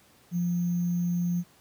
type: tone with sample-and-hold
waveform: sine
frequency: 174.7 Hz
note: F3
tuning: 1 cent sharp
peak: -24 dBFS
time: 0.31-1.44 s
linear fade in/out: 50 ms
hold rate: 6300 Hz
effects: pink hiss -59 dBFS RMS until 1.6 s + high-pass 80 Hz 12 dB/octave